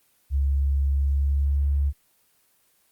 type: tone with pitch glide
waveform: sine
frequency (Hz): 69.3 to 70.59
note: C#2 to C#2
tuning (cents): 0 to +32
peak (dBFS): -19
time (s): 0.3-1.93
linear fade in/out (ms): 50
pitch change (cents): +32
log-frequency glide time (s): 0.91-1.66
effects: white hiss -64 dBFS RMS until 2.91 s + Opus 24 kbps